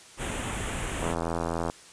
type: band-stop noise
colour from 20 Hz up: pink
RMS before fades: -32 dBFS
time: 0.17-1.16 s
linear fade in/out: 50 ms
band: 3400 to 6800 Hz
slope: 48 dB/octave
type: click train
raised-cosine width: 1 ms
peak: -15 dBFS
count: 57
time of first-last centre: 1.03-1.699 s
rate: 83.7 Hz
effects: white hiss -50 dBFS RMS until 1.92 s + resampled to 22050 Hz